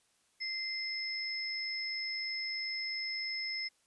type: tone pair together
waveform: sine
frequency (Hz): 2081 / 5202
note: C7 / E8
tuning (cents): -10 / -24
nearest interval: octave + major third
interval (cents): 1586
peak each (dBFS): -38 / -37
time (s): 0.4-3.69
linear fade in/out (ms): 20
effects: white hiss -72 dBFS RMS until 3.86 s + resampled to 24000 Hz